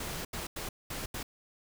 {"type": "noise bursts at uneven times", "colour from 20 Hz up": "pink", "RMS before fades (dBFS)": -38, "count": 5, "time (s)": [[0, 0.25], [0.33, 0.47], [0.56, 0.69], [0.9, 1.06], [1.14, 1.23]], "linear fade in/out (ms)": 5, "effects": []}